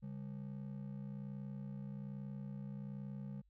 triangle ring-modulated tone, 170.3 Hz, F3, 43 cents flat, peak -38 dBFS, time 0.02-3.42 s, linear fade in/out 20 ms, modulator 30.6 Hz, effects added 50 Hz sine -68 dBFS peak until 3.49 s

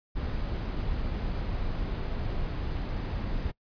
brown noise, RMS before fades -31 dBFS, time 0.15-3.52 s, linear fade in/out 20 ms, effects noise-tail reverb RT60 0.1 s tail -23 dB re dry + resampled to 11025 Hz

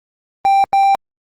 triangle tone bursts at uneven times, 787 Hz, G5, 7 cents sharp, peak -7 dBFS, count 2, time 0.45-0.64 / 0.73-0.95 s, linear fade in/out 0 ms, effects Opus 24 kbps

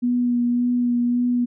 sine tone with vibrato, 242.9 Hz, B3, 29 cents flat, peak -17 dBFS, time 0.02-1.46 s, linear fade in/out 20 ms, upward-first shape sine, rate 1.8 Hz, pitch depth 16 cents each way, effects none

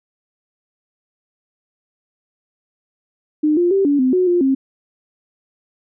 sine tone with pitch steps, 303.7 / 350 / 390.4 / 286.3 / 257.4 / 366.3 / 351.8 / 267.9 Hz, D#4 / F4 / G4 / D4 / C4 / F#4 / F4 / C4, -42 / +4 / -7 / -44 / -28 / -17 / +13 / +41 cents, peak -12 dBFS, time 3.43-4.55 s, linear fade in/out 10 ms, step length 140 ms, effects none

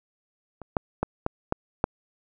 clicks, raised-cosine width 1 ms, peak -25 / -8 / -10 / -10 / -9 / -6 dBFS, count 6, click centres 0.617 / 0.768 / 1.03 / 1.264 / 1.524 / 1.841 s, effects none

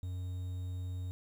triangle tone, 91 Hz, F#2, 28 cents flat, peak -34 dBFS, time 0.03-1.11 s, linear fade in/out 0 ms, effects 10-bit

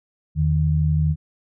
sine tone pair together, 81.58 / 154 Hz, E2 / D#3, -17 / -17 cents, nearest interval major seventh, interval 1100 cents, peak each -20 / -18 dBFS, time 0.35-1.16 s, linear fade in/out 50 ms, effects none

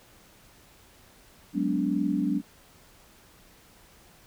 sine chord, G# half-diminished seventh, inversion third, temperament equal with one note detuned, 185 / 207.7 / 246.9 / 288.1 Hz, F#3 / G#3 / B3 / D4, 0 / 0 / 0 / -33 cents, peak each -30 / -30 / -31 / -27 dBFS, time 1.53-2.42 s, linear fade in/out 50 ms, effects pink hiss -56 dBFS RMS until 4.26 s

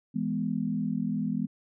sine chord, E major, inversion none, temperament equal with one note detuned, 164.81 / 207.7 / 248.2 Hz, E3 / G#3 / B3, 0 / 0 / +9 cents, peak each -33 / -30 / -31 dBFS, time 0.14-1.47 s, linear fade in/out 20 ms, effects none

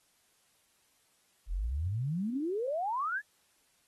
sine exponential sweep, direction up, 37.85 to 1760 Hz, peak -30 dBFS, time 1.47-3.22 s, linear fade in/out 50 ms, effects white hiss -70 dBFS RMS until 3.87 s + AAC 32 kbps

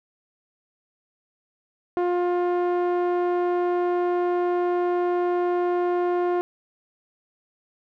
sawtooth tone with low-pass filter, 354 Hz, F4, 23 cents sharp, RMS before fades -23 dBFS, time 1.97-6.41 s, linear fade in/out 0 ms, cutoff 1000 Hz, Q 0.75, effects none

